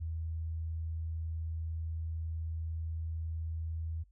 sine tone, 81 Hz, E2, 30 cents flat, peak -34 dBFS, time 0-4.04 s, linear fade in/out 20 ms, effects added 50 Hz sine -61 dBFS peak until 4.11 s

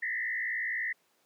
sine tone with frequency modulation, 1918 Hz, A#6, 49 cents sharp, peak -30 dBFS, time 0.02-0.93 s, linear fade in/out 10 ms, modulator 59.9 Hz, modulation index 2.2, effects pink hiss -70 dBFS RMS until 1.25 s + high-pass 300 Hz 12 dB/octave

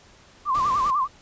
sine tone with vibrato, 1108.7 Hz, C#6, in tune, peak -19 dBFS, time 0.45-1.08 s, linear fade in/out 50 ms, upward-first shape sine, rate 10 Hz, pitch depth 140 cents each way
pink noise, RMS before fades -37 dBFS, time 0.54-0.91 s, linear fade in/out 10 ms
effects pink hiss -52 dBFS RMS until 1.21 s + resampled to 16000 Hz

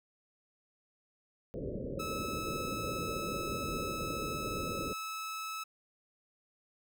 white low-pass noise, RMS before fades -39 dBFS, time 1.54-4.93 s, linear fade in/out 0 ms, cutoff 580 Hz, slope 96 dB/octave
sawtooth tone, 1300 Hz, E6, 24 cents flat, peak -34 dBFS, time 1.99-5.64 s, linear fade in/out 10 ms
effects none

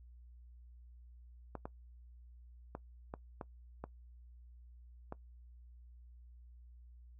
clicks, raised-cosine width 1 ms, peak -28 dBFS, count 7, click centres 1.553 / 1.655 / 2.751 / 3.139 / 3.412 / 3.84 / 5.124 s, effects noise-tail reverb RT60 0.1 s tail -20 dB re dry + added 60 Hz sine -54 dBFS peak until 7.19 s

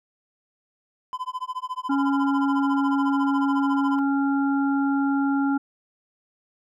triangle tone with tremolo, 1015 Hz, B5, 47 cents sharp, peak -23 dBFS, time 1.13-3.99 s, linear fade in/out 0 ms, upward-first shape sine, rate 14 Hz, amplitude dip 100%
harmonic tone, 277.2 Hz, C#4, in tune, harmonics 1 / 3 / 5, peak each -20 / -30 / -31 dBFS, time 1.89-5.58 s, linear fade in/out 10 ms
effects none

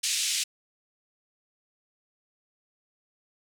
white band-pass noise, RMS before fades -28 dBFS, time 0.03-0.44 s, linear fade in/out 10 ms, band 2400 to 8400 Hz, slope 24 dB/octave, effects none

